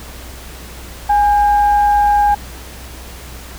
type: tone with frequency modulation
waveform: sine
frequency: 824 Hz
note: G#5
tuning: 14 cents flat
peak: -9 dBFS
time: 1.09-2.35 s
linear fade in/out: 10 ms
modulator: 771 Hz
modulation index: 0.29
effects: added 62 Hz sine -33 dBFS peak until 3.58 s + pink hiss -35 dBFS RMS until 3.58 s